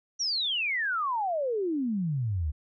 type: exponential sweep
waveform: sine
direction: down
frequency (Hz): 5910 to 69.8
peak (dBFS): -26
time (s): 0.19-2.52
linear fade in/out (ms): 20
effects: none